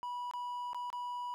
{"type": "tone with dropouts", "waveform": "triangle", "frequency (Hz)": 978, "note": "B5", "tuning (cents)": -17, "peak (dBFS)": -35, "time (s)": [0.03, 1.34], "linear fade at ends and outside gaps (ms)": 0, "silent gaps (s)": [[0.312, 0.336], [0.732, 0.746], [0.902, 0.929]], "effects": []}